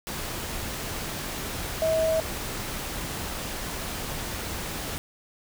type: tone in noise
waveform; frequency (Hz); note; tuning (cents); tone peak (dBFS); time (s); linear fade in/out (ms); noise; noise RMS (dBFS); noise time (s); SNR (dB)
sine; 642; E5; -46; -21; 1.82-2.2; 0; pink; -33; 0.07-4.98; +9
effects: none